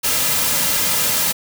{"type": "noise with comb filter", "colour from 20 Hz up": "white", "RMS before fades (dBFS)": -18, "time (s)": [0.03, 1.33], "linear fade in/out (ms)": 20, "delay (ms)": 2.7, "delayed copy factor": -0.55, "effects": []}